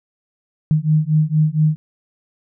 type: beating tone pair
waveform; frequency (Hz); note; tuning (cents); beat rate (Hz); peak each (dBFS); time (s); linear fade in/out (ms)
sine; 152.4 / 156.7; D#3 / D#3; -36 / +13; 4.3; -16; 0.71-1.76; 0
effects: none